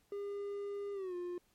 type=tone with pitch glide; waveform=triangle; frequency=404.1 to 353.8 Hz; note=G#4 to F4; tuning=-47 to +23 cents; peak=-36 dBFS; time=0.12-1.38 s; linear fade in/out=2 ms; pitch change=-230 cents; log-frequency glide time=0.93-1.15 s; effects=pink hiss -73 dBFS RMS until 1.54 s + MP3 64 kbps